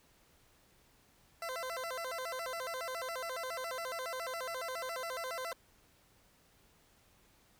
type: tone with vibrato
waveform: 20% pulse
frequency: 588 Hz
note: D5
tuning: 2 cents sharp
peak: -33 dBFS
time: 1.42-5.53 s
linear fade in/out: 2 ms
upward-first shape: square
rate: 7.2 Hz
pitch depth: 230 cents each way
effects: pink hiss -67 dBFS RMS until 7.59 s